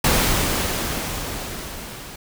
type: noise with level ramp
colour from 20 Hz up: pink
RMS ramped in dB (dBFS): -17 to -37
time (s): 0.04-2.16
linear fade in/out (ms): 5
effects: none